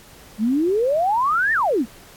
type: exponential two-way sweep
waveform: sine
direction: up then down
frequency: 202.4 to 1863 to 202.4 Hz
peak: -16 dBFS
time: 0.38-1.86 s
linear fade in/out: 50 ms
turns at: 1.53 s
effects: pink hiss -46 dBFS RMS until 2.16 s + AAC 64 kbps